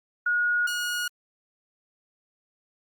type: tone pair in turn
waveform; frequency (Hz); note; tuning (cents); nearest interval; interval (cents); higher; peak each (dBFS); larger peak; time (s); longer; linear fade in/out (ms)
sine / sawtooth; 1445 / 1445; F#6 / F#6; -41 / -41; unison; 0; neither; -21 / -23; first; 0.26-0.67 / 0.67-1.08; neither; 5
effects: Opus 32 kbps